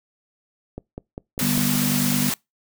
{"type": "click train", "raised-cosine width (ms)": 2, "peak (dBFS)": -18, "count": 5, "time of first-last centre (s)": [0.78, 1.578], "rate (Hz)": 5.01}
{"type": "noise", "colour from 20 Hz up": "white", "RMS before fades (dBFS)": -25, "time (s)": [1.39, 2.34], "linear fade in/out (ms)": 2}
{"type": "chord", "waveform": "sine", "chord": "G major", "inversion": "second", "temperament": "just", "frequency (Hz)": [147, 196, 245], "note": ["D3", "G3", "B3"], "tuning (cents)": [2, 0, -14], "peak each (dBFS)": [-26, -26, -23], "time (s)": [1.41, 2.3], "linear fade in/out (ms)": 5}
{"effects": ["noise-tail reverb RT60 0.2 s tail -25 dB re dry"]}